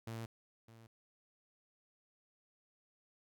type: tone with echo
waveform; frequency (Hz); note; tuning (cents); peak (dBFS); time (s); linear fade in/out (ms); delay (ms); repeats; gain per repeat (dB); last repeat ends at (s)
sawtooth; 113.8; A#2; -41; -38; 0.07-0.26; 5; 610; 1; -15; 0.87
effects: none